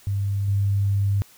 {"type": "tone with level steps", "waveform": "sine", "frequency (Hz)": 99.7, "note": "G2", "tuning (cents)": 30, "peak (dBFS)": [-21, -18], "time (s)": [0.07, 1.22], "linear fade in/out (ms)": 0, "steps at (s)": 0.48, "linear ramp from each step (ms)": 2, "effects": ["white hiss -52 dBFS RMS until 1.37 s"]}